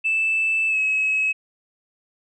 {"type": "tone with pitch glide", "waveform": "sine", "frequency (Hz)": [2637, 2568], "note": ["E7", "E7"], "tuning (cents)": [0, -46], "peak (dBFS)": -17, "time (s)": [0.04, 1.33], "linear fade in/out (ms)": 20, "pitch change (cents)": -46, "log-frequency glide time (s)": [0.68, 0.78], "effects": ["tanh soft clip ceiling -14 dBFS"]}